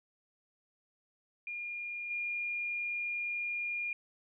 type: tone with level steps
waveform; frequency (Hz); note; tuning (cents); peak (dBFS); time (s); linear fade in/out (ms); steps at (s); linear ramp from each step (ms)
sine; 2417; D7; +49; -37 / -33; 1.47-3.93; 2; 2.1; 10
effects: none